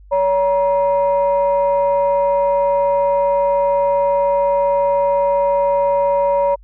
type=tone pair together; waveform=sine; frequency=565.7 / 950 Hz; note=C#5 / A#5; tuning=+35 / +33 cents; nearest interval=major sixth; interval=898 cents; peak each=-13 / -17 dBFS; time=0.11-6.56 s; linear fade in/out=20 ms; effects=tanh soft clip ceiling -7 dBFS + added 49 Hz sine -40 dBFS peak until 6.63 s